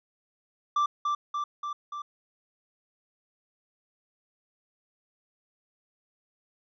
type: tone with echo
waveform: triangle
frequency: 1174.7 Hz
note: D6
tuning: in tune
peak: -20 dBFS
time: 0.76-0.86 s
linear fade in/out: 5 ms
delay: 290 ms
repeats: 4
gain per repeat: -3 dB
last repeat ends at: 2.02 s
effects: resampled to 16000 Hz